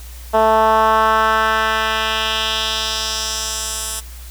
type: tone with band-pass filter sweep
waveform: 10% pulse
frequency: 220 Hz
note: A3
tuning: in tune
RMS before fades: -17 dBFS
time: 0.33-4.01 s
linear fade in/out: 20 ms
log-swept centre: 710 to 9500 Hz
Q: 1.7
effects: added 60 Hz sine -32 dBFS peak until 4.3 s + white hiss -41 dBFS RMS until 4.3 s